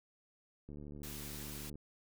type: click train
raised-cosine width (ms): 3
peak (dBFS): -37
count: 79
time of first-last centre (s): 0.69-1.756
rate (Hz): 73.2
type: noise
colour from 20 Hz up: white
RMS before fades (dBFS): -48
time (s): 1.03-1.7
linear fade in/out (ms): 5
effects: none